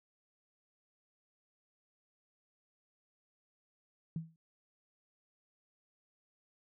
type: tone with exponential decay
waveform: sine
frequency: 162.6 Hz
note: E3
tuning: 23 cents flat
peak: -32 dBFS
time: 4.16-4.36 s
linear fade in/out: 2 ms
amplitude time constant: 43 ms
effects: none